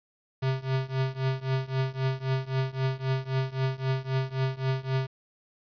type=tone with tremolo; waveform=square; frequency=132.2 Hz; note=C3; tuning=18 cents sharp; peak=-23 dBFS; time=0.42-5.07 s; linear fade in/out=10 ms; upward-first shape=triangle; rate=3.8 Hz; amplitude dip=95%; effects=resampled to 11025 Hz + 9-bit